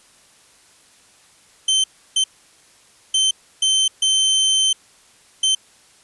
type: tone bursts at uneven times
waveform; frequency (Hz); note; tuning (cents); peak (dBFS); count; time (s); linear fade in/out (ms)
sawtooth; 3097; G7; -22; -11; 6; 1.68-1.84 / 2.16-2.24 / 3.14-3.31 / 3.62-3.88 / 4.02-4.73 / 5.43-5.55; 5
effects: white hiss -52 dBFS RMS until 6.03 s + resampled to 24000 Hz